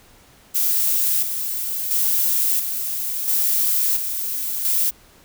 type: noise with tremolo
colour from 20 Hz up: violet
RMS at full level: -19 dBFS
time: 0.54-4.91 s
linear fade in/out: 20 ms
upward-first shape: square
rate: 0.73 Hz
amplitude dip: 50%
effects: pink hiss -51 dBFS RMS until 5.24 s

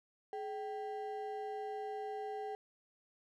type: ring-modulated tone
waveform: triangle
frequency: 600 Hz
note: D5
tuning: 37 cents sharp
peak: -34 dBFS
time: 0.33-2.55 s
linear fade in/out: 0 ms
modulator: 177 Hz
effects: none

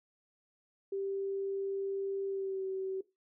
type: tone with pitch glide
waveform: sine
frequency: 392 to 381.5 Hz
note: G4 to G4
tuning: 0 to -47 cents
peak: -33 dBFS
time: 0.92-3.01 s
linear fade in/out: 5 ms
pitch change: -47 cents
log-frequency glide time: 2.27-2.65 s
effects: noise-tail reverb RT60 0.2 s tail -17 dB re dry

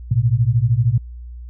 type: beating tone pair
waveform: sine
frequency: 111.5 / 124.5 Hz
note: A2 / B2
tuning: +23 / +14 cents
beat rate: 13 Hz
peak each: -16 dBFS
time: 0.11-0.98 s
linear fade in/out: 5 ms
effects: added 60 Hz sine -31 dBFS peak until 1.49 s

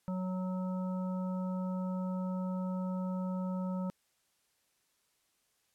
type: harmonic tone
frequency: 185 Hz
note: F#3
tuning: in tune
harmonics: 1 / 3 / 5 / 7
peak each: -33 / -43 / -47 / -50 dBFS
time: 0.08-3.9 s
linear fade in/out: 0 ms
effects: white hiss -75 dBFS RMS until 5.74 s + low-pass 12000 Hz 12 dB/octave

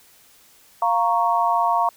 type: chord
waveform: sine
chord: Bb minor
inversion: second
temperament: equal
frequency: 698.5 / 932.3 / 1108.7 Hz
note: F5 / Bb5 / Db6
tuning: 0 / 0 / 0 cents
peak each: -21 / -20 / -22 dBFS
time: 0.82-1.89 s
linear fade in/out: 2 ms
effects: white hiss -53 dBFS RMS until 1.96 s

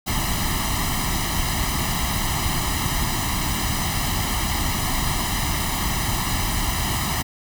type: noise with comb filter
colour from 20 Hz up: pink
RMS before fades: -23 dBFS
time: 0.06-7.23 s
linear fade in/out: 20 ms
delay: 1 ms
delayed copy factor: +0.8
effects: none

